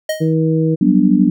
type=tone with exponential decay; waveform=square; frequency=625 Hz; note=D#5; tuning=8 cents sharp; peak=-14 dBFS; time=0.09-0.34 s; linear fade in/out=5 ms; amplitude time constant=54 ms
type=harmonic tone; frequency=160 Hz; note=D#3; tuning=49 cents sharp; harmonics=1 / 2 / 3; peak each=-14 / -17 / -19 dBFS; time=0.2-0.76 s; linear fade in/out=20 ms
type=chord; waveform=sine; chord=G major seventh; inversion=third; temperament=just; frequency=183.75 / 196 / 245 / 294 Hz; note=F#3 / G3 / B3 / D4; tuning=-12 / 0 / -14 / +2 cents; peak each=-15 / -14 / -14 / -14 dBFS; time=0.81-1.3 s; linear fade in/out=5 ms
effects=none